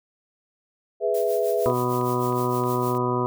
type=chord; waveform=sine; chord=E major; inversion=first; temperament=equal; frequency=415.3 / 493.9 / 659.3 Hz; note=G#4 / B4 / E5; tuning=0 / 0 / 0 cents; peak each=-24 / -25 / -24 dBFS; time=1-1.74 s; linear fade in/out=50 ms
type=noise with tremolo; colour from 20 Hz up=blue; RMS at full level=-38 dBFS; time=1.14-2.98 s; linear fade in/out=5 ms; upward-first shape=sine; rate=6.5 Hz; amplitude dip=70%
type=harmonic tone; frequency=123.8 Hz; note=B2; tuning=5 cents sharp; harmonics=1 / 2 / 3 / 4 / 5 / 6 / 8 / 9 / 10; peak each=-28 / -29 / -26 / -32 / -36 / -36 / -27 / -38 / -32 dBFS; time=1.66-3.26 s; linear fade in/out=0 ms
type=click train; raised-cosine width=0.3 ms; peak=-29 dBFS; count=5; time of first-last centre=1.7-2.95 s; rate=3.2 Hz
effects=none